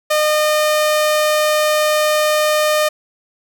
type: tone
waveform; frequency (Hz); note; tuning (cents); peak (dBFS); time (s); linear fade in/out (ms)
sawtooth; 609; D#5; -37; -9; 0.1-2.89; 10
effects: none